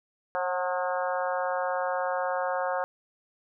harmonic tone with a mistuned harmonic, 180 Hz, F#3, 47 cents flat, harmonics 3 / 4 / 5 / 6 / 7 / 8 / 9, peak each -30 / -32 / -34 / -36 / -37 / -38 / -39 dBFS, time 0.35-2.84 s, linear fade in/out 0 ms, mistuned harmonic 4, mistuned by +39 cents, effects none

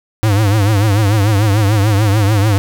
square tone with vibrato, 103.9 Hz, G#2, 1 cent sharp, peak -10 dBFS, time 0.23-2.58 s, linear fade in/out 0 ms, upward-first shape triangle, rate 6.8 Hz, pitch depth 140 cents each way, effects none

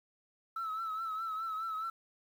sine tone with vibrato, 1310 Hz, E6, 11 cents flat, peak -33 dBFS, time 0.56-1.9 s, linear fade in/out 5 ms, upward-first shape triangle, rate 4.8 Hz, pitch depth 63 cents each way, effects tanh soft clip ceiling -32 dBFS + 10-bit

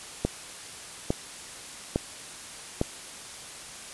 click train, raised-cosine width 2 ms, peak -10 dBFS, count 4, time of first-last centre 0.25-2.814 s, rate 1.17 Hz, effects white hiss -42 dBFS RMS until 3.93 s + resampled to 24000 Hz

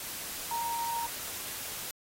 sine tone in noise, 932.3 Hz, A#5, in tune, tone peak -31 dBFS, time 0.51-1.06 s, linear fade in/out 2 ms, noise white, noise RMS -39 dBFS, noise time 0-1.91 s, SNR +5 dB, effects AAC 48 kbps

